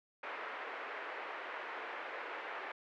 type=band-pass noise; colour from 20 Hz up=white; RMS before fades=-44 dBFS; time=0.23-2.72 s; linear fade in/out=5 ms; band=390 to 2100 Hz; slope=24 dB/octave; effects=none